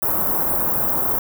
white band-stop noise, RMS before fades -20 dBFS, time 0.02-1.19 s, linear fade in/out 5 ms, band 1200 to 14000 Hz, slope 24 dB/octave, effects none

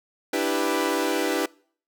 sawtooth chord, E minor seventh, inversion third, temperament equal, 293.7 / 329.6 / 392 / 493.9 Hz, D4 / E4 / G4 / B4, 0 / 0 / 0 / 0 cents, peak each -24 dBFS, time 0.33-1.46 s, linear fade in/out 5 ms, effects noise-tail reverb RT60 0.5 s tail -24 dB re dry

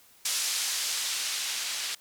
violet noise with low-pass filter sweep, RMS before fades -31 dBFS, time 0.25-1.95 s, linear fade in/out 5 ms, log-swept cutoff 5500 to 3600 Hz, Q 0.73, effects white hiss -58 dBFS RMS until 2 s

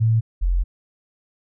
sine tone pair in turn, 112.4 / 44.03 Hz, A2 / F1, +37 / +15 cents, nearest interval octave + major third, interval 1622 cents, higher first, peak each -14 / -16 dBFS, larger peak first, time 0-0.21 / 0.41-0.64 s, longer second, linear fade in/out 20 ms, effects none

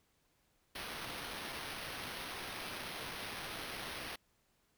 white noise with sample-and-hold, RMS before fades -44 dBFS, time 0.75-4.16 s, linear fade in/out 5 ms, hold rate 7350 Hz, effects pink hiss -75 dBFS RMS until 4.77 s

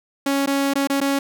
sawtooth tone with dropouts, 277.2 Hz, C#4, in tune, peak -14 dBFS, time 0.26-1.19 s, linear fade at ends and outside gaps 5 ms, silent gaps 0.461-0.473 / 0.737-0.755 / 0.873-0.898 / 1.004-1.012 s, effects none

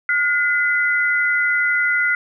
sine tone pair together, 1434 / 2028 Hz, F6 / B6, +45 / +45 cents, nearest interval tritone, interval 600 cents, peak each -18 dBFS, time 0.09-2.15 s, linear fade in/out 2 ms, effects none

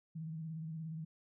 sine tone with vibrato, 160 Hz, D#3, 49 cents sharp, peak -40 dBFS, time 0.15-1.05 s, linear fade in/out 10 ms, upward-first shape square, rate 17 Hz, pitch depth 41 cents each way, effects none

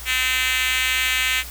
5% pulse tone with high-pass filter, 257 Hz, C4, 31 cents flat, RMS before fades -21 dBFS, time 0.05-1.44 s, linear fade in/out 50 ms, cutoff 2200 Hz, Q 1.7, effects added 60 Hz sine -36 dBFS peak until 1.5 s + white hiss -37 dBFS RMS until 1.5 s

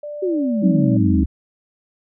sine tone with pitch glide, 590 to 572.9 Hz, D5 to D5, +8 to -43 cents, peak -27 dBFS, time 0.03-0.97 s, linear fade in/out 5 ms, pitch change -51 cents, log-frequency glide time 0.22-0.85 s
sine exponential sweep, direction down, 392 to 69.7 Hz, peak -17 dBFS, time 0.22-1.26 s, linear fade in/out 10 ms
sine chord, Ab dominant seventh, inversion third, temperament equal, 185 / 207.7 / 261.6 / 311.1 Hz, Gb3 / Ab3 / C4 / Eb4, 0 / 0 / 0 / 0 cents, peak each -20 dBFS, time 0.62-1.24 s, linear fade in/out 10 ms
effects none

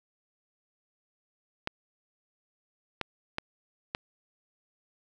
clicks, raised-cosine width 0.3 ms, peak -14 dBFS, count 4, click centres 1.674 / 3.013 / 3.384 / 3.949 s, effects none

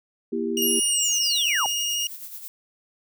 sine chord, E diminished, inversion second, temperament just, 237.3 / 329.6 / 395.6 Hz, Bb3 / E4 / G4, +31 / 0 / +16 cents, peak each -28 / -29 / -27 dBFS, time 0.32-0.8 s, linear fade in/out 10 ms
25% pulse tone with vibrato, 2855 Hz, F7, 37 cents sharp, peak -20 dBFS, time 0.57-2.07 s, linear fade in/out 2 ms, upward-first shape sine, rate 13 Hz, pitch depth 9 cents each way
sine linear sweep, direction down, 11840 to 733 Hz, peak -22 dBFS, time 0.62-1.66 s, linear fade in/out 0 ms
violet noise with tremolo, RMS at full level -36 dBFS, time 1.02-2.48 s, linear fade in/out 0 ms, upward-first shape sine, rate 9.2 Hz, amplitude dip 55%
effects none

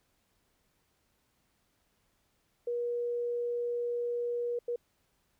sine tone bursts at uneven times, 479.2 Hz, A#4, 48 cents sharp, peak -30 dBFS, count 2, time 2.67-4.59 / 4.68-4.76 s, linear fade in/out 5 ms, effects pink hiss -74 dBFS RMS until 5.39 s

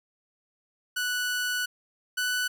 sawtooth tone pair in turn, 1480 / 1489.4 Hz, F#6 / F#6, 0 / +11 cents, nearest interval unison, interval 11 cents, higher second, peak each -23 / -22 dBFS, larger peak second, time 0.96-1.66 / 2.17-2.48 s, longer first, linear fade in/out 10 ms, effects none

